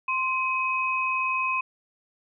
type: tone pair together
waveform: sine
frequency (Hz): 1046.5 / 2532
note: C6 / D#7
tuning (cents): 0 / +30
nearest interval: octave + minor third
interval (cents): 1530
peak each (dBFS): -26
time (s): 0.08-1.61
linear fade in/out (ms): 5
effects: none